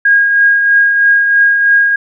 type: tone with tremolo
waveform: sine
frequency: 1632 Hz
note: G#6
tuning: 31 cents flat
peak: -4 dBFS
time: 0.05-1.96 s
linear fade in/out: 5 ms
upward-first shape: triangle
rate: 3.1 Hz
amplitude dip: 45%
effects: none